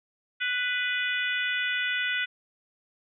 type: harmonic tone with a mistuned harmonic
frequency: 493.9 Hz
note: B4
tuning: in tune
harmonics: 3 / 4 / 5 / 6 / 7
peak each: -29 / -31 / -33 / -35 / -36 dBFS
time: 0.4-2.26 s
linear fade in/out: 20 ms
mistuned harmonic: 4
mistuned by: +15 cents
effects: none